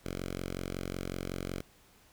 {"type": "tone with notch filter", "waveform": "5% pulse", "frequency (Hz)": 45.4, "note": "F#1", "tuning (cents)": -32, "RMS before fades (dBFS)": -38, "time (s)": [0.04, 1.62], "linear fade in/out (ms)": 20, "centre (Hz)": 930, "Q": 1.6, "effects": ["pink hiss -62 dBFS RMS until 2.12 s"]}